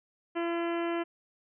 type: harmonic tone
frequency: 339.3 Hz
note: F4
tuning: 50 cents flat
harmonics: 1 / 2 / 3 / 4 / 5 / 6 / 7 / 8 / 9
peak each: -30 / -36 / -40 / -42 / -44 / -46 / -47 / -48 / -49 dBFS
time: 0.35-1.04 s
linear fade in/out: 20 ms
effects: none